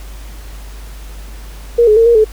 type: tone with pitch steps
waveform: sine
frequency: 472 / 425.5 / 456.3 / 470.3 / 433.4 Hz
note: A#4 / G#4 / A#4 / A#4 / A4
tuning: +22 / +42 / -37 / +15 / -26 cents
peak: -5 dBFS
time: 1.78-2.245 s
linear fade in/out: 10 ms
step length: 93 ms
effects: added 50 Hz sine -28 dBFS peak until 2.32 s + pink hiss -39 dBFS RMS until 2.32 s